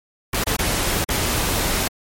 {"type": "noise with dropouts", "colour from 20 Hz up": "pink", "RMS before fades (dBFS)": -21, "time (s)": [0.33, 1.88], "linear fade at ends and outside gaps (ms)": 5, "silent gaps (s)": [[0.44, 0.466], [0.566, 0.588], [1.044, 1.087]], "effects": ["MP3 64 kbps"]}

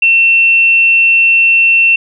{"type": "tone", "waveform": "sine", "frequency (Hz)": 2700, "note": "E7", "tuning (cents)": 41, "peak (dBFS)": -5, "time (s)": [0.02, 1.96], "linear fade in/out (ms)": 5, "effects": []}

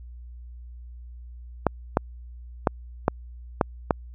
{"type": "clicks", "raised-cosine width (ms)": 1, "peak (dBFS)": -4, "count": 6, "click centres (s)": [1.667, 1.971, 2.672, 3.081, 3.612, 3.908], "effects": ["added 60 Hz sine -39 dBFS peak until 4.14 s"]}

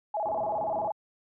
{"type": "tone with vibrato", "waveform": "sine", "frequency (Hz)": 740, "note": "F#5", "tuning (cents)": 0, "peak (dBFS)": -27, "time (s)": [0.14, 0.92], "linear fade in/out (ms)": 5, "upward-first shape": "square", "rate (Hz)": 17, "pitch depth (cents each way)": 220}
{"type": "low-pass noise", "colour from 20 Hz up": "white", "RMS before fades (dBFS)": -41, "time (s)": [0.25, 0.89], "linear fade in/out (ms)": 5, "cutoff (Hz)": 1100, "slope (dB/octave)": 96}
{"effects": ["high-pass 100 Hz 12 dB/octave"]}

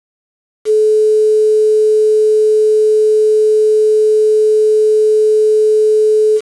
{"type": "tone with quantisation", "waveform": "sine", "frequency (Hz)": 430, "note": "A4", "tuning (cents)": -40, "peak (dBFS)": -7, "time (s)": [0.65, 6.41], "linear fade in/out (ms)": 50, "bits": 5, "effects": ["resampled to 24000 Hz"]}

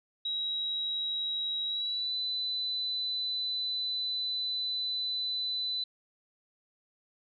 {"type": "tone with pitch glide", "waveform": "sine", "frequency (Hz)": [3848, 4000], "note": ["B7", "B7"], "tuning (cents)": [-46, 21], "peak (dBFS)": -30, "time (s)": [0.25, 5.84], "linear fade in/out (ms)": 5, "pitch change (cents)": 67, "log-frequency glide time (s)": [1.66, 2.15], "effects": []}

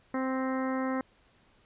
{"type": "harmonic tone with a mistuned harmonic", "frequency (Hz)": 261.6, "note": "C4", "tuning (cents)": 0, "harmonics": [1, 2, 3, 4, 5, 6, 7, 8], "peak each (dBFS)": [-30, -35, -40, -39, -41, -46, -43, -49], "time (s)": [0.14, 1.01], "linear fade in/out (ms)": 2, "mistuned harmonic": 7, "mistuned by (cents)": 23, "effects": ["pink hiss -64 dBFS RMS until 1.65 s", "resampled to 8000 Hz"]}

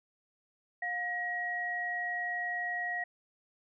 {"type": "tone pair together", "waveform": "sine", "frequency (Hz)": [711.7, 1900], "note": ["F5", "A#6"], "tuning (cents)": [33, 33], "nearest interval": "octave + perfect fourth", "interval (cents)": 1700, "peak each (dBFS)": [-38, -33], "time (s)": [0.82, 3.04], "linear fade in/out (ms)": 5, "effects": []}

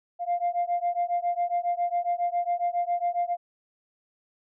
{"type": "beating tone pair", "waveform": "sine", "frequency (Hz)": [696, 703.3], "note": ["F5", "F5"], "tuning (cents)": [-6, 12], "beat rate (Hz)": 7.3, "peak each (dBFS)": -26, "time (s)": [0.19, 3.37], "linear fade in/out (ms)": 50, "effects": ["tanh soft clip ceiling -19 dBFS"]}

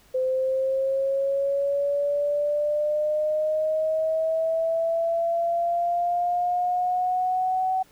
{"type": "linear sweep", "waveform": "sine", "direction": "up", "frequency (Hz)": [514, 755], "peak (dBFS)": -21, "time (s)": [0.14, 7.83], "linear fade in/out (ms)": 10, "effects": ["pink hiss -57 dBFS RMS until 7.91 s"]}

